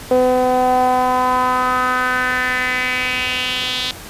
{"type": "tone with band-pass filter sweep", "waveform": "sawtooth", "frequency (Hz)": 252.9, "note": "B3", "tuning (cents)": 41, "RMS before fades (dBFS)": -17, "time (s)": [0.11, 3.91], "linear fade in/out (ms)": 2, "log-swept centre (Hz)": [540, 3700], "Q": 3.8, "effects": ["pink hiss -34 dBFS RMS until 4.09 s", "resampled to 32000 Hz"]}